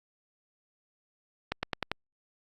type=accelerating click train; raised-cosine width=0.3 ms; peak=-13 dBFS; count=5; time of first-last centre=1.52-1.916 s; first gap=110 ms; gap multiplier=0.93; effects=Opus 48 kbps